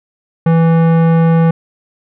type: tone with tanh clipping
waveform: sine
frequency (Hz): 164.81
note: E3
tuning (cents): 0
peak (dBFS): -9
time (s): 0.46-1.51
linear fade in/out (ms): 5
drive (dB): 17
effects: none